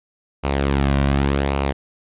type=tone with flanger; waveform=sawtooth; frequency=69.3 Hz; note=C#2; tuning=in tune; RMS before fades=-19 dBFS; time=0.43-1.73 s; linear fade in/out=20 ms; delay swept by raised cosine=0.56 to 2.36 ms; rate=0.87 Hz; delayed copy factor=-0.5; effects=resampled to 8000 Hz